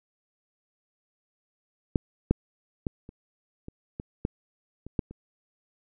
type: clicks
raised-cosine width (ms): 3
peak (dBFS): -9 / -7 / -15 / -30 / -26 / -21 / -13 / -27 / -12 / -29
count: 10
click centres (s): 1.958 / 2.31 / 2.868 / 3.091 / 3.684 / 3.999 / 4.251 / 4.866 / 4.992 / 5.11
effects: none